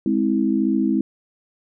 sine chord, Ab augmented, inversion none, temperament equal with one note detuned, 207.7 / 261.6 / 324 Hz, Ab3 / C4 / E4, 0 / 0 / -30 cents, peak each -21 dBFS, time 0.06-1.01 s, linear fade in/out 2 ms, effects none

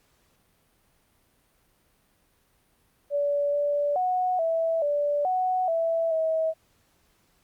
sine tone with pitch steps, 575 / 580 / 734 / 656 / 582 / 740 / 660 / 642 Hz, D5 / D5 / F#5 / E5 / D5 / F#5 / E5 / E5, -37 / -22 / -14 / -9 / -16 / 0 / +2 / -46 cents, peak -22 dBFS, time 3.1-6.54 s, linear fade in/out 50 ms, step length 430 ms, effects pink hiss -66 dBFS RMS until 7.43 s + Opus 48 kbps

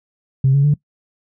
sine tone with pitch steps, 133.8 / 140.13 / 146.76 Hz, C3 / C#3 / D3, +39 / +19 / -1 cents, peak -9 dBFS, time 0.44-0.74 s, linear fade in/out 5 ms, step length 100 ms, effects noise-tail reverb RT60 0.1 s tail -21 dB re dry + tanh soft clip ceiling -6 dBFS

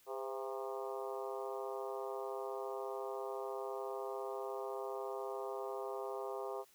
harmonic tone with a mistuned harmonic, 134.2 Hz, C3, 44 cents sharp, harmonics 3 / 4 / 5 / 6 / 7 / 8 / 9, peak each -43 / -45 / -47 / -49 / -50 / -51 / -52 dBFS, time 0.06-6.65 s, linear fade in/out 50 ms, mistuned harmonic 4, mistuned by -66 cents, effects white hiss -67 dBFS RMS until 6.74 s

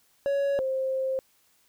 triangle / sine tone pair in turn, 559 / 527.6 Hz, C#5 / C5, +14 / +14 cents, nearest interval minor second, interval 100 cents, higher first, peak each -21 / -25 dBFS, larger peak first, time 0.26-0.59 / 0.59-1.19 s, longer second, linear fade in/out 0 ms, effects white hiss -65 dBFS RMS until 1.68 s

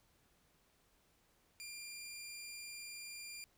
15% pulse tone, 2393 Hz, D7, 32 cents sharp, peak -40 dBFS, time 1.6-3.44 s, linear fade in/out 0 ms, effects pink hiss -73 dBFS RMS until 3.57 s

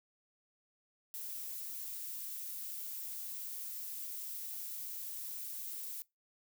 violet noise, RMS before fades -43 dBFS, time 1.14-6.02 s, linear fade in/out 0 ms, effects noise-tail reverb RT60 0.2 s tail -22 dB re dry

